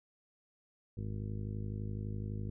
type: harmonic tone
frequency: 51.91 Hz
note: G#1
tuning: in tune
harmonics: 1 / 2 / 3 / 4 / 5 / 6 / 7 / 8 / 9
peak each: -44 / -38 / -47 / -45 / -51 / -57 / -52 / -62 / -56 dBFS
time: 0.97-2.5 s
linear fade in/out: 5 ms
effects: none